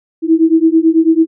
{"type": "beating tone pair", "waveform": "sine", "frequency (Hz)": [320, 329.1], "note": ["D#4", "E4"], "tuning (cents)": [49, -3], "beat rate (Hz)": 9.1, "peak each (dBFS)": -10, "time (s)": [0.22, 1.27], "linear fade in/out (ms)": 50, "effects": []}